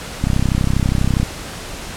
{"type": "click train", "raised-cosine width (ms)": 5, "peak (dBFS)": -4, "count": 33, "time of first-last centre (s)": [0.24, 1.231], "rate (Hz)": 32.3, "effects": ["pink hiss -30 dBFS RMS until 1.96 s", "low-pass 10000 Hz 12 dB/octave"]}